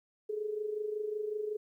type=tone with amplitude modulation; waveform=sine; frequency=423.9 Hz; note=G#4; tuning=35 cents sharp; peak=-30 dBFS; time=0.29-1.57 s; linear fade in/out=10 ms; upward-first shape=sine; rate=25.4 Hz; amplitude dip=65%; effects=12-bit